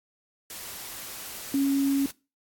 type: tone in noise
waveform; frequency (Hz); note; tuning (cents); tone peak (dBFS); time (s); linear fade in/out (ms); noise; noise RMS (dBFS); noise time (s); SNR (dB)
sine; 276.1; C#4; -7; -21; 1.54-2.06; 2; white; -39; 0.5-2.11; +15
effects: noise-tail reverb RT60 0.3 s tail -22 dB re dry + AAC 64 kbps